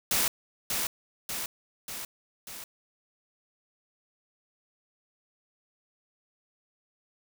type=noise with echo; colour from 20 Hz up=white; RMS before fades=-26 dBFS; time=0.11-0.28 s; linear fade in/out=2 ms; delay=590 ms; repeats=4; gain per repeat=-4 dB; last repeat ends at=2.64 s; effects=none